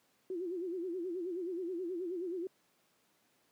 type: tone with vibrato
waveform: sine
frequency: 355.1 Hz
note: F4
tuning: 29 cents sharp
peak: -35 dBFS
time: 0.3-2.47 s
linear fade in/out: 2 ms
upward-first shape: sine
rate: 9.4 Hz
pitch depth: 120 cents each way
effects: pink hiss -72 dBFS RMS until 3.51 s + high-pass 200 Hz 12 dB/octave